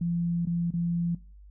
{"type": "tone with dropouts", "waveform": "sine", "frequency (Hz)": 171.2, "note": "F3", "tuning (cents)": -34, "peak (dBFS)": -25, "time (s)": [0.01, 1.15], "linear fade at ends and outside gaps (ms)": 5, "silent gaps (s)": [[0.454, 0.47], [0.707, 0.737]], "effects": ["noise-tail reverb RT60 0.3 s tail -18 dB re dry", "added 50 Hz sine -47 dBFS peak until 1.5 s"]}